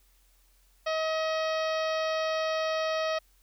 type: harmonic tone with a mistuned harmonic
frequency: 635 Hz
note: D#5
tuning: 35 cents sharp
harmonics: 1 / 2 / 3 / 4 / 5 / 6 / 7 / 8 / 9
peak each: -28 / -34 / -38 / -40 / -42 / -44 / -45 / -46 / -47 dBFS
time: 0.86-3.19 s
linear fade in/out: 10 ms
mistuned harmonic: 9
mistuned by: -28 cents
effects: added 44 Hz sine -62 dBFS peak until 3.42 s + white hiss -67 dBFS RMS until 3.42 s